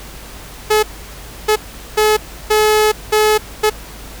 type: tone bursts at uneven times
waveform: sawtooth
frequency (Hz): 428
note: A4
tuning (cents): -48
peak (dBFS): -6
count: 6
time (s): 0.7-0.83 / 1.48-1.56 / 1.97-2.17 / 2.5-2.92 / 3.12-3.38 / 3.63-3.7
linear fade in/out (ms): 10
effects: added 50 Hz sine -35 dBFS peak until 4.2 s + pink hiss -35 dBFS RMS until 4.2 s